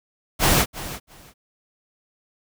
pink noise with echo, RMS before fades -17 dBFS, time 0.39-0.66 s, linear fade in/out 50 ms, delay 340 ms, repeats 2, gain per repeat -15 dB, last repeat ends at 1.34 s, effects none

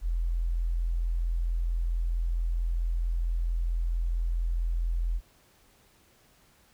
sine tone, 42.24 Hz, E1, 43 cents sharp, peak -25 dBFS, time 0.01-5.21 s, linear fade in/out 50 ms, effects pink hiss -62 dBFS RMS until 6.73 s

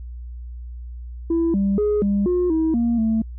sine tone with pitch steps, 332.6 / 197.5 / 417.9 / 201.1 / 357.7 / 320.2 / 234.7 / 222.5 Hz, E4 / G3 / G#4 / G3 / F4 / D#4 / A#3 / A3, +16 / +13 / +11 / +44 / +41 / +50 / +12 / +20 cents, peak -15 dBFS, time 1.3-3.22 s, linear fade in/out 5 ms, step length 240 ms, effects tanh soft clip ceiling -14 dBFS + added 60 Hz sine -31 dBFS peak until 3.38 s

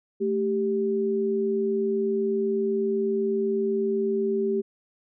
sine tone pair together, 220 / 392 Hz, A3 / G4, 0 / 0 cents, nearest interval minor seventh, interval 1000 cents, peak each -28 / -23 dBFS, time 0.2-4.62 s, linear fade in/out 20 ms, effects none

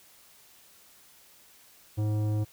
triangle tone with tanh clipping, 106.2 Hz, G#2, 39 cents sharp, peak -27 dBFS, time 1.97-2.45 s, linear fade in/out 20 ms, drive 17 dB, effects white hiss -57 dBFS RMS until 2.52 s

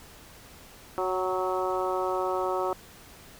harmonic tone with a mistuned harmonic, 185 Hz, F#3, in tune, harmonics 2 / 3 / 4 / 5 / 6 / 7, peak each -30 / -32 / -33 / -34 / -35 / -35 dBFS, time 0.98-2.73 s, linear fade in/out 0 ms, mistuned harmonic 4, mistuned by +17 cents, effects pink hiss -50 dBFS RMS until 3.39 s

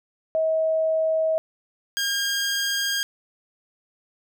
sine / 15% pulse tone pair in turn, 639 / 1614.6 Hz, D#5 / G#6, +46 / -49 cents, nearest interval octave + major third, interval 1605 cents, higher second, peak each -19 / -16 dBFS, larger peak second, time 0.35-1.38 / 1.97-3.03 s, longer second, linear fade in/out 0 ms, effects none

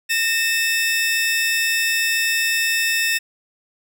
sawtooth tone pair together, 1831 / 2624 Hz, A#6 / E7, -32 / -9 cents, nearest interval tritone, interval 623 cents, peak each -17 dBFS, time 0.09-3.19 s, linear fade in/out 20 ms, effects none

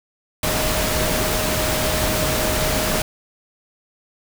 sine tone in noise, 622.3 Hz, D#5, in tune, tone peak -26 dBFS, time 0.43-3.02 s, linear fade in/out 2 ms, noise pink, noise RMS -21 dBFS, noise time 0.43-3.02 s, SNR -8 dB, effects none

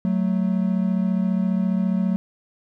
triangle tone pair together, 185.47 / 220.2 Hz, F#3 / A3, +4 / +2 cents, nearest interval minor third, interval 298 cents, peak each -18 / -22 dBFS, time 0.05-2.16 s, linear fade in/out 0 ms, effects none

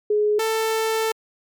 sine / sawtooth tone pair in turn, 419.9 / 443.7 Hz, G#4 / A4, +19 / +14 cents, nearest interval minor second, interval 95 cents, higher second, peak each -16 / -16 dBFS, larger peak neither, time 0.1-0.39 / 0.39-1.12 s, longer second, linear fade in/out 5 ms, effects MP3 96 kbps

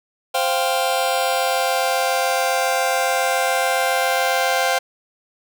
sawtooth chord, C suspended fourth, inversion none, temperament just, 523.3 / 697.7 / 784.9 Hz, C5 / F5 / G5, 0 / -2 / +2 cents, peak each -18 dBFS, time 0.34-4.79 s, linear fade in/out 10 ms, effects none

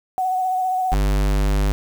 sine tone with vibrato, 744 Hz, F#5, 9 cents sharp, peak -18 dBFS, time 0.18-0.94 s, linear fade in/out 0 ms, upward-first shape triangle, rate 15 Hz, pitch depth 29 cents each way
square tone, 49.71 Hz, G1, 25 cents sharp, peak -17 dBFS, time 0.92-1.72 s, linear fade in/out 0 ms
effects 7-bit

